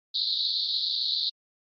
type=band-pass noise; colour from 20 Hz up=pink; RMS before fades=-28 dBFS; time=0.14-1.3 s; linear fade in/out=10 ms; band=3700 to 4500 Hz; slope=96 dB/octave; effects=AAC 64 kbps